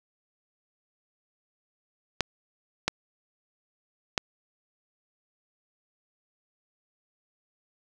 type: clicks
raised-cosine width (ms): 0.2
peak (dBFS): -6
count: 3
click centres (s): 2.207 / 2.88 / 4.178
effects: none